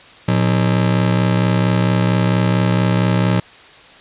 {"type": "ring-modulated tone", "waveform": "40% pulse", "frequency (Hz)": 145.7, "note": "D3", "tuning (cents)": -13, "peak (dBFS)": -9, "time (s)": [0.28, 3.4], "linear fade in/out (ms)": 5, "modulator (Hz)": 32.2, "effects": ["white hiss -42 dBFS RMS until 4 s", "resampled to 8000 Hz"]}